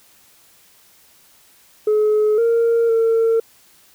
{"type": "tone with pitch steps", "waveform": "sine", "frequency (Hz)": [426, 463.1, 454.1], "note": ["G#4", "A#4", "A#4"], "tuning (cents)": [44, -11, -45], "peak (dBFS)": -11, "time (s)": [1.87, 3.4], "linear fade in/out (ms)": 5, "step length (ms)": 510, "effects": ["tanh soft clip ceiling -11 dBFS", "white hiss -52 dBFS RMS until 3.94 s"]}